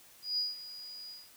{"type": "tone with ADSR envelope", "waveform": "sine", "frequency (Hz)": 4902, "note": "D#8", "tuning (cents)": -27, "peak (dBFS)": -28, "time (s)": [0.22, 1.3], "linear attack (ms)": 160, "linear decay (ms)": 170, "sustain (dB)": -15, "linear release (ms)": 200, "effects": ["white hiss -58 dBFS RMS until 1.36 s"]}